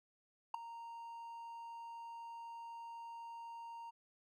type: tone with ADSR envelope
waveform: triangle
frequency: 928 Hz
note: A#5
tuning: 8 cents flat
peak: -29 dBFS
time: 0.54-3.91 s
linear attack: 5 ms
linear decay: 4 ms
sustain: -16 dB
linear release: 18 ms
effects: none